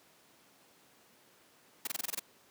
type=noise bursts; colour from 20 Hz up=white; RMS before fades=-35 dBFS; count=8; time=1.85-2.195 s; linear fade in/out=5 ms; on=23 ms; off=23 ms; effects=pink hiss -63 dBFS RMS until 2.5 s + high-pass 200 Hz 12 dB/octave

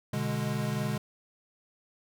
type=chord; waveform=square; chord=G# diminished; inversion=first; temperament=equal; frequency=123.47 / 146.83 / 207.7 Hz; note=B2 / D3 / G#3; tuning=0 / 0 / 0 cents; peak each=-34 dBFS; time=0.13-0.98 s; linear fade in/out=5 ms; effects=none

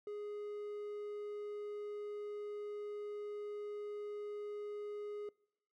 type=tone; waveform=triangle; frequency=415.3 Hz; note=G#4; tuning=in tune; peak=-39 dBFS; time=0.07-5.29 s; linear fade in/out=2 ms; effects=noise-tail reverb RT60 0.7 s tail -25 dB re dry

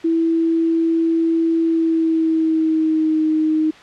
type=tone with pitch glide; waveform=sine; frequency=328.9 to 312.4 Hz; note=E4 to D#4; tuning=-4 to +7 cents; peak=-14 dBFS; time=0.04-3.71 s; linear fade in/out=10 ms; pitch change=-89 cents; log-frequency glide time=1.64-3.24 s; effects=white hiss -42 dBFS RMS until 3.82 s + low-pass 3000 Hz 12 dB/octave

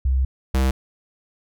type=tone pair in turn; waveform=sine / square; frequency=65.41 / 65.73 Hz; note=C2 / C2; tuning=0 / +9 cents; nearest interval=unison; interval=9 cents; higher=second; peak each=-16 / -17 dBFS; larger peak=first; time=0.05-0.25 / 0.54-0.71 s; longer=first; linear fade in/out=5 ms; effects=none

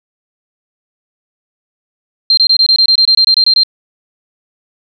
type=tone bursts; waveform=sine; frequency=4167 Hz; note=C8; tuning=8 cents flat; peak=-5 dBFS; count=14; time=2.3-3.634 s; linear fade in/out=2 ms; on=73 ms; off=24 ms; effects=none

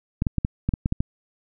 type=clicks; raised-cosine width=5 ms; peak=-9 dBFS; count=9; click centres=0.221 / 0.268 / 0.383 / 0.449 / 0.69 / 0.738 / 0.859 / 0.924 / 1.005 s; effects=none

